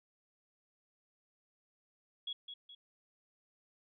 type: tone with echo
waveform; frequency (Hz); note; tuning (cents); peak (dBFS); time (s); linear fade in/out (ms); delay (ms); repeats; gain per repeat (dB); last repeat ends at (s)
sine; 3342; G#7; +10; -37; 2.27-2.33; 5; 210; 2; -7; 2.75
effects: none